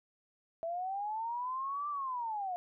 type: linear two-way sweep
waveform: sine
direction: up then down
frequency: 653 to 1184 to 698 Hz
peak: -34 dBFS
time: 0.63-2.56 s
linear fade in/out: 0 ms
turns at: 1.89 s
effects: none